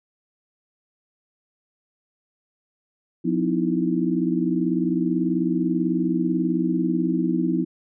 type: tone cluster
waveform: sine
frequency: 177.5 / 253.2 / 311.4 / 331.6 Hz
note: F3 / B3 / D#4 / E4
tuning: +28 / +43 / +2 / +10 cents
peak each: -25 dBFS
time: 3.24-7.65 s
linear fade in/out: 20 ms
effects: none